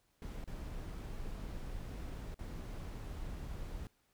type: noise with dropouts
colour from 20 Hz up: brown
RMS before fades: -43 dBFS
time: 0.22-3.87 s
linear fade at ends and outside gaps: 1 ms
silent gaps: 0.441-0.476 / 2.343-2.391 s
effects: pink hiss -75 dBFS RMS until 4.13 s